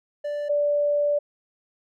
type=tone pair in turn; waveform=triangle / sine; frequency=586 / 583.5 Hz; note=D5 / D5; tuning=-4 / -11 cents; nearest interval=unison; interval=7 cents; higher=first; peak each=-24 / -19 dBFS; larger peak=second; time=0.24-0.49 / 0.49-1.19 s; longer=second; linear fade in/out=10 ms; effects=none